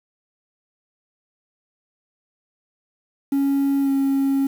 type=tone with pitch glide; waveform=triangle; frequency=277.2 to 273.4 Hz; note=C#4 to C#4; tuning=0 to -24 cents; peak=-14 dBFS; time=3.32-4.47 s; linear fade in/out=5 ms; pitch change=-24 cents; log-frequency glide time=3.81-3.9 s; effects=tanh soft clip ceiling -11 dBFS + 7-bit